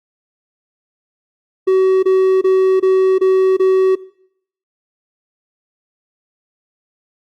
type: tone bursts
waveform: triangle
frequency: 377.9 Hz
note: F#4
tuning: 37 cents sharp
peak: -7 dBFS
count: 6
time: 1.67-3.955 s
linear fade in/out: 10 ms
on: 360 ms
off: 25 ms
effects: noise-tail reverb RT60 0.7 s tail -21 dB re dry + Opus 32 kbps